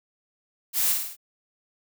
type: noise with echo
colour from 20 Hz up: blue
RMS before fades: -24 dBFS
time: 0.73-0.96 s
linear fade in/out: 50 ms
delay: 52 ms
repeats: 4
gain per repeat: -4 dB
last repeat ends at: 1.168 s
effects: none